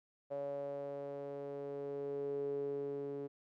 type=tone with band-pass filter sweep; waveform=sawtooth; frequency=141.2 Hz; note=C#3; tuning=32 cents sharp; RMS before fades=-41 dBFS; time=0.3-3.28 s; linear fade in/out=20 ms; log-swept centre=570 to 380 Hz; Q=8.3; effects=none